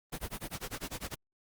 pink noise with tremolo, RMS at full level -37 dBFS, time 0.12-1.15 s, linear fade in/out 10 ms, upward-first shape sine, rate 10 Hz, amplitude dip 100%, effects Opus 32 kbps

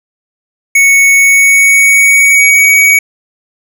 square tone with pitch glide, 2217 to 2256 Hz, C#7 to C#7, 0 to +30 cents, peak -4 dBFS, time 0.75-2.99 s, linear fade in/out 5 ms, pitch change +30 cents, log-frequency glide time 1.13-2.69 s, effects none

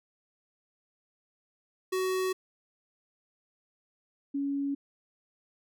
square / sine tone pair in turn, 373.8 / 280 Hz, F#4 / C#4, +18 / +18 cents, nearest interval perfect fourth, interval 500 cents, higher first, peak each -28 dBFS, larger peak neither, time 1.92-2.33 / 4.34-4.75 s, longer neither, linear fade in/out 10 ms, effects none

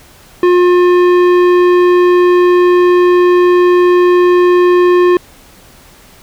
sine tone with tanh clipping, 356.6 Hz, F4, 36 cents sharp, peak -7 dBFS, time 0.43-5.17 s, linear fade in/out 2 ms, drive 14 dB, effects pink hiss -41 dBFS RMS until 6.22 s

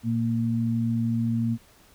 sine tone pair together, 116.7 / 230.3 Hz, A#2 / A#3, +2 / -21 cents, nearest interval octave, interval 1177 cents, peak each -26 / -24 dBFS, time 0.03-1.58 s, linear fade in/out 50 ms, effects pink hiss -56 dBFS RMS until 1.94 s

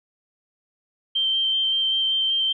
sine tone with vibrato, 3136 Hz, G7, in tune, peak -19 dBFS, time 1.15-2.53 s, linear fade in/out 10 ms, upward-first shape square, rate 5.2 Hz, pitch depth 8 cents each way, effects none

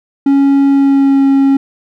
triangle tone with pitch glide, 277.2 to 273.4 Hz, C#4 to C#4, 0 to -24 cents, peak -4 dBFS, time 0.26-1.57 s, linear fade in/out 5 ms, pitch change -24 cents, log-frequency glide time 0.68-1.25 s, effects none

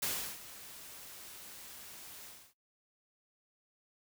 white noise with ADSR envelope, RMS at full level -34 dBFS, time 0.02-2.54 s, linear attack 9 ms, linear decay 350 ms, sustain -16 dB, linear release 280 ms, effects noise-tail reverb RT60 0.2 s tail -26 dB re dry

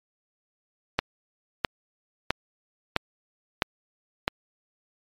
click train, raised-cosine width 0.3 ms, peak -5 dBFS, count 6, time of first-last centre 0.99-4.279 s, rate 1.52 Hz, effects MP3 96 kbps

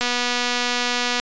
click train, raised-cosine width 0.2 ms, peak -5 dBFS, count 291, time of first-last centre 0.01-1.199 s, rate 244 Hz, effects resampled to 16000 Hz

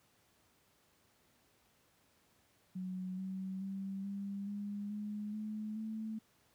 sine tone with pitch steps, 185 / 189.54 / 194.2 / 198.97 / 203.9 / 208.9 / 214 / 219.2 Hz, F#3 / F#3 / G3 / G3 / G#3 / G#3 / A3 / A3, 0 / +42 / -16 / +26 / -32 / +10 / -48 / -6 cents, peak -38 dBFS, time 2.75-6.19 s, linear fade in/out 10 ms, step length 430 ms, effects pink hiss -71 dBFS RMS until 6.54 s + high-pass 80 Hz 12 dB/octave

